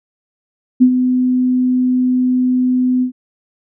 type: tone with ADSR envelope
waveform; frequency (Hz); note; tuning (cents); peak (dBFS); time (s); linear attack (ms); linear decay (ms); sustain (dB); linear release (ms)
sine; 252.7; B3; +40; -3; 0.8-3.12; 21; 77; -8; 100
effects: none